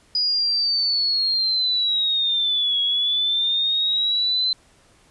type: linear two-way sweep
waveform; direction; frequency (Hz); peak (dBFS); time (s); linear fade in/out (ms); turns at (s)
sine; down then up; 4935 to 3322 to 4075; -18; 0.15-4.53; 2; 2.81
effects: pink hiss -56 dBFS RMS until 5.1 s + resampled to 24000 Hz